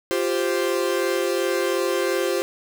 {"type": "chord", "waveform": "45% pulse", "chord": "F suspended second", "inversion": "none", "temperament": "equal", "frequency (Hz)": [349.2, 392, 523.3], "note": ["F4", "G4", "C5"], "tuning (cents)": [0, 0, 0], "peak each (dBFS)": -25, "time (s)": [0.11, 2.42], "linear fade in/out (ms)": 0, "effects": []}